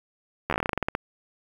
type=slowing click train; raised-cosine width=0.5 ms; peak=-10 dBFS; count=15; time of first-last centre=0.5-0.951 s; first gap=12 ms; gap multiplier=1.14; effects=7-bit